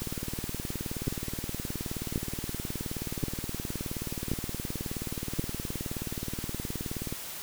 two click trains, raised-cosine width 3 ms, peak -15 / -21 dBFS, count 5 / 136, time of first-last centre 1.08-5.395 / 0.02-7.125 s, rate 0.927 / 19 Hz, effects white hiss -40 dBFS RMS until 7.42 s

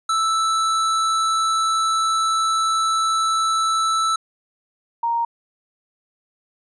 square / sine tone pair in turn, 1318.5 / 932.3 Hz, E6 / A#5, 0 / 0 cents, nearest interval tritone, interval 600 cents, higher first, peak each -18 dBFS, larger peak neither, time 0.09-4.16 / 5.03-5.25 s, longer first, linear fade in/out 5 ms, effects resampled to 22050 Hz

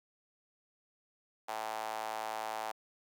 sawtooth tone with high-pass filter, 110 Hz, A2, in tune, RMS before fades -39 dBFS, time 1.48-2.72 s, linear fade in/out 10 ms, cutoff 780 Hz, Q 3.7, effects none

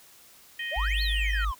harmonic tone, 624 Hz, D#5, 5 cents sharp, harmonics 3 / 4 / 5, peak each -32 / -39 / -37 dBFS, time 0.59-1.45 s, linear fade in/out 5 ms
triangle exponential two-way sweep, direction up then down, 529 to 4435 to 972 Hz, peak -29 dBFS, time 0.71-1.55 s, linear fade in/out 20 ms, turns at 1.02 s
sine tone, 51.91 Hz, G#1, in tune, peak -25 dBFS, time 0.76-1.52 s, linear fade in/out 20 ms
effects white hiss -54 dBFS RMS until 1.59 s

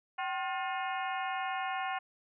harmonic tone with a mistuned harmonic, 356.8 Hz, F4, 37 cents sharp, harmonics 2 / 3 / 4 / 5 / 6 / 7 / 8, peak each -35 / -39 / -41 / -43 / -45 / -46 / -47 dBFS, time 0.18-1.99 s, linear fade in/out 10 ms, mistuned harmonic 2, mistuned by +120 cents, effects none

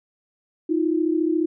sine tone pair together, 316.2 / 350.4 Hz, D#4 / F4, +28 / +6 cents, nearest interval major second, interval 178 cents, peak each -20 / -23 dBFS, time 0.69-1.46 s, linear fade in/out 10 ms, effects none

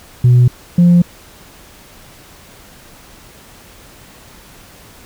sine tone pair in turn, 123.47 / 174.61 Hz, B2 / F3, 0 / 0 cents, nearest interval tritone, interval 600 cents, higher second, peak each -3 dBFS, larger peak neither, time 0.24-0.48 / 0.78-1.02 s, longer neither, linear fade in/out 5 ms, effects tanh soft clip ceiling -3 dBFS + pink hiss -41 dBFS RMS until 5.05 s

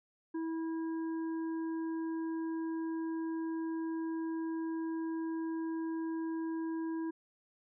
harmonic tone, 325.4 Hz, E4, 22 cents flat, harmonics 1 / 3 / 5, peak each -34 / -48 / -54 dBFS, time 0.34-7.11 s, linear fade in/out 10 ms, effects none

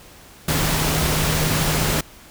sine tone in noise, 155.4 Hz, D#3, 2 cents flat, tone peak -23 dBFS, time 0.48-2.01 s, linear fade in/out 5 ms, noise pink, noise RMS -21 dBFS, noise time 0.48-2.01 s, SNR -5 dB, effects pink hiss -45 dBFS RMS until 2.3 s

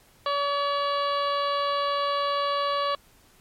harmonic tone with a mistuned harmonic, 569 Hz, C#5, 45 cents sharp, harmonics 1 / 2 / 3 / 4 / 5 / 6 / 7 / 8, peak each -28 / -25 / -38 / -43 / -38 / -38 / -38 / -41 dBFS, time 0.26-2.95 s, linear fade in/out 2 ms, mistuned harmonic 6, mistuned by -21 cents, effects pink hiss -58 dBFS RMS until 3.4 s + MP3 64 kbps

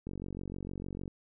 click train, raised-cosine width 3 ms, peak -27 dBFS, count 48, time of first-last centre 0.07-1.079 s, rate 46.6 Hz, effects none

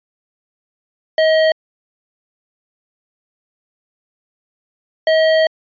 square tone pair in turn, 634 / 637.2 Hz, D#5 / D#5, +32 / +41 cents, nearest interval unison, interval 9 cents, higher second, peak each -11 dBFS, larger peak neither, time 1.18-1.52 / 5.07-5.47 s, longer second, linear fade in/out 2 ms, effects resampled to 11025 Hz

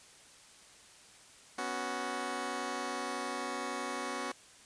10% pulse chord, B suspended second, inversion none, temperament just, 246.9 / 277.8 / 370.4 Hz, B3 / C#4 / F#4, 0 / +4 / +2 cents, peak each -32 dBFS, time 1.58-4.32 s, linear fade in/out 5 ms, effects white hiss -57 dBFS RMS until 4.65 s + resampled to 22050 Hz

